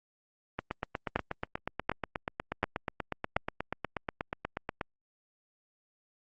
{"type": "two click trains", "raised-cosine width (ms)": 0.5, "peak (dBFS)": [-11, -17], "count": [4, 36], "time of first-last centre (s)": [[1.16, 3.366], [0.59, 4.812]], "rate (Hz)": [1.36, 8.29], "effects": ["Opus 24 kbps"]}